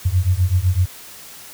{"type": "beating tone pair", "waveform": "sine", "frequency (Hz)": [87.4, 95.3], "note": ["F2", "G2"], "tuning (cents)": [2, -48], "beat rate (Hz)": 7.9, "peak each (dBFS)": -17, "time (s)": [0.05, 0.86], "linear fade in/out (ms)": 10, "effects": ["white hiss -39 dBFS RMS until 1.53 s"]}